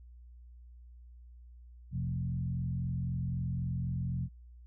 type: tone with frequency modulation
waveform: sine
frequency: 127.2 Hz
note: C3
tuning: 48 cents flat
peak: -31 dBFS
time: 1.91-4.29 s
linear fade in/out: 50 ms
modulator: 43.9 Hz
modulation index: 1.1
effects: added 60 Hz sine -50 dBFS peak until 4.66 s